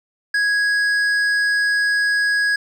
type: tone with hard clipping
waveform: triangle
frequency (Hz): 1660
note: G#6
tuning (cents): -1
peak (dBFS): -17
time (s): 0.34-2.56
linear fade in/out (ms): 5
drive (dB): 11
effects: none

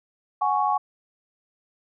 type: chord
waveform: sine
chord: F# suspended second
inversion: none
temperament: just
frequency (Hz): 740 / 832.5 / 1110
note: F#5 / G#5 / C#6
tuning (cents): 0 / +4 / +2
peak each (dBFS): -26 / -23 / -24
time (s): 0.41-0.78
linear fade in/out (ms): 10
effects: none

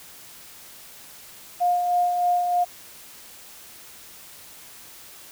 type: tone with tremolo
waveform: sine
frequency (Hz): 710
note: F5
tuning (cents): +28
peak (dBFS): -17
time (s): 1.6-2.65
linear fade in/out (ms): 20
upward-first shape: sine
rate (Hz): 3.2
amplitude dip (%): 40
effects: white hiss -45 dBFS RMS until 5.31 s

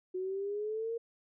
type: exponential sweep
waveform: sine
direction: up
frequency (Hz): 365.4 to 467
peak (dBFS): -33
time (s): 0.14-0.98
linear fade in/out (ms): 10
effects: none

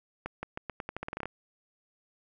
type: accelerating click train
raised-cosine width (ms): 0.5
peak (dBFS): -20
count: 14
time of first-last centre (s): 0.26-1.256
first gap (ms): 170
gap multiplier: 0.85
effects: none

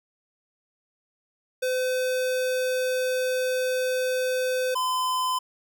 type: tone pair in turn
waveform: square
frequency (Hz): 510 / 1020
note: C5 / C6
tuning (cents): -44 / -44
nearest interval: octave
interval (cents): 1200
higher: second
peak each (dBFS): -24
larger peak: neither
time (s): 1.62-4.75 / 4.75-5.39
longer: first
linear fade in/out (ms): 10
effects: none

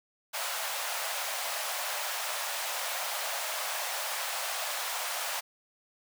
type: high-pass noise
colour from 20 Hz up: pink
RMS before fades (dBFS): -34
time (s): 0.33-5.41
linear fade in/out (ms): 20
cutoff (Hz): 580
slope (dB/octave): 48
effects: none

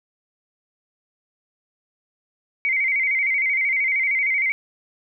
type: tone with vibrato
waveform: sine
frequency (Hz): 2165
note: C#7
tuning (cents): -41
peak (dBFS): -18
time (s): 2.65-4.52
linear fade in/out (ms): 0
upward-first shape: square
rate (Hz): 13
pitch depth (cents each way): 70
effects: none

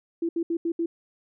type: tone bursts at uneven times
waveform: sine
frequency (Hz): 335.3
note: E4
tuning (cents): +30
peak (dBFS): -23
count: 5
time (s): 0.22-0.29 / 0.36-0.43 / 0.5-0.57 / 0.65-0.72 / 0.79-0.86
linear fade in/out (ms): 5
effects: none

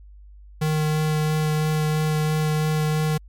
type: tone with vibrato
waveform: square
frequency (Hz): 154.2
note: D#3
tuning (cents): -15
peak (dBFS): -20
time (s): 0.61-3.18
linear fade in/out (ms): 10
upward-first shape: sine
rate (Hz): 3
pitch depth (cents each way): 10
effects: added 50 Hz sine -42 dBFS peak until 3.28 s + MP3 96 kbps

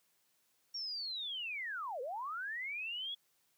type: linear two-way sweep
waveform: sine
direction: down then up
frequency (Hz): 5610 to 466.2 to 3401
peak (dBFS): -38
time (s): 0.74-3.15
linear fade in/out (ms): 10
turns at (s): 2.01
effects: white hiss -75 dBFS RMS until 3.57 s + high-pass 100 Hz 12 dB/octave

